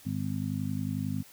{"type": "harmonic tone", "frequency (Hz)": 51.1, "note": "G#1", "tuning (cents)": -27, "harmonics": [2, 3, 4, 5], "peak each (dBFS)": [-35, -35, -35, -35], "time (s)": [0.05, 1.23], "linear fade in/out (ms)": 20, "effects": ["white hiss -54 dBFS RMS until 1.32 s"]}